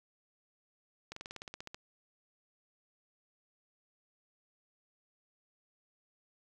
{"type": "slowing click train", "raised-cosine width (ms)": 0.2, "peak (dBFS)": -26, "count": 12, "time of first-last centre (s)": [1.12, 1.745], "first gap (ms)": 44, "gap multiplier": 1.05, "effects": ["11-bit"]}